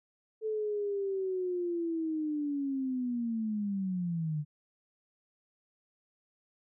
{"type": "linear sweep", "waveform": "sine", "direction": "down", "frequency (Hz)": [440, 146.2], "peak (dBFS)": -30, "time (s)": [0.41, 4.45], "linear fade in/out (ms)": 50, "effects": []}